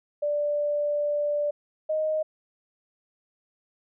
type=tone pair in turn; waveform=sine; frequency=587.3 / 622.2 Hz; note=D5 / D#5; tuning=0 / 0 cents; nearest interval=minor second; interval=100 cents; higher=second; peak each=-23 / -23 dBFS; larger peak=neither; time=0.22-1.51 / 1.89-2.23 s; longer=first; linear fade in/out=10 ms; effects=none